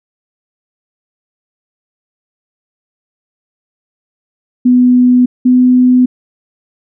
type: tone pair in turn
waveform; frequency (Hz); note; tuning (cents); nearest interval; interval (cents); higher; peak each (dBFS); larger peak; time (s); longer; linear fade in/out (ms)
sine; 248.7 / 251.3; B3 / B3; +12 / +30; unison; 18; second; -4; neither; 4.65-5.26 / 5.45-6.06; neither; 10
effects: none